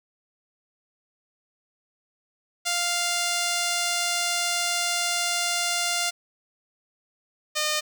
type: tone pair in turn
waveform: 5% pulse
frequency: 698.5 / 609.1 Hz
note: F5 / D#5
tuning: 0 / -37 cents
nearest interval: major second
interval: 237 cents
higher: first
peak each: -12 dBFS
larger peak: neither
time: 2.65-6.11 / 7.55-7.81 s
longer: first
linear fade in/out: 20 ms
effects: none